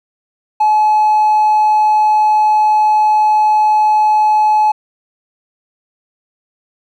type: tone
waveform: triangle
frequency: 854 Hz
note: G#5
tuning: 48 cents sharp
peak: -5 dBFS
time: 0.6-4.72 s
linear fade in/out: 10 ms
effects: tanh soft clip ceiling -4 dBFS